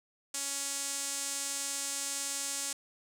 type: tone with band-pass filter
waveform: sawtooth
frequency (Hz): 278.7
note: C#4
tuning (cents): +9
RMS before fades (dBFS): -36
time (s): 0.34-2.73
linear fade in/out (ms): 5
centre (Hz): 7900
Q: 2.3
effects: none